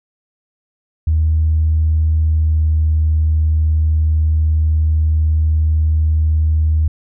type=tone with pitch glide; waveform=sine; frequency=78.7 to 78.11 Hz; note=D#2 to D#2; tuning=+20 to +7 cents; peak=-10 dBFS; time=1.07-6.88 s; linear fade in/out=5 ms; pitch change=-13 cents; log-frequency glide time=2.24-2.68 s; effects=tanh soft clip ceiling -6 dBFS